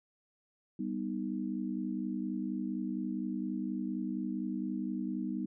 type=chord; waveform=sine; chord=G augmented; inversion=none; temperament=equal; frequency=196 / 246.9 / 311.1 Hz; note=G3 / B3 / D#4; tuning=0 / 0 / 0 cents; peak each=-37 / -37 / -38 dBFS; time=0.79-5.46 s; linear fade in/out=5 ms; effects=none